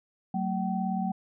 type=tone cluster; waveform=sine; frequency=188.3 / 226.2 / 763 Hz; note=F#3 / A3 / G5; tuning=+31 / +48 / -47 cents; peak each=-29 / -33 / -32 dBFS; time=0.34-1.12 s; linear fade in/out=5 ms; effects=none